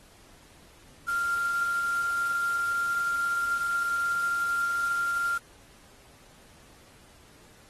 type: tone in noise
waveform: sine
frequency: 1390 Hz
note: F6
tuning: 9 cents flat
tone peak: -25 dBFS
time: 1.08-5.38 s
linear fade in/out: 5 ms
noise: white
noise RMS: -43 dBFS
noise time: 1.08-5.38 s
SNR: +15 dB
effects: pink hiss -56 dBFS RMS until 7.69 s + AAC 32 kbps